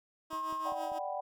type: tone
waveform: sine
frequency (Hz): 1072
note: C6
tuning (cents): +42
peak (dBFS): -34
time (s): 0.3-0.75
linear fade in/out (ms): 50
type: tone with tremolo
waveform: 15% pulse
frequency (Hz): 318.3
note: D#4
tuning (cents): +39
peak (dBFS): -34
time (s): 0.3-0.99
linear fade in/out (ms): 10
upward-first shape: triangle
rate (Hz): 6.1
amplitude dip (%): 75
type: click train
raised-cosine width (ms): 2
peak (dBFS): -39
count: 4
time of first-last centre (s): 0.33-0.918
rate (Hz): 5.1
type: chord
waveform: sine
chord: G major seventh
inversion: second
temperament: equal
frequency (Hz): 587.3 / 740 / 784 / 987.8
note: D5 / F#5 / G5 / B5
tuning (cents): 0 / 0 / 0 / 0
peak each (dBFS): -39 / -39 / -39 / -44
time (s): 0.65-1.21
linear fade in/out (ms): 10
effects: none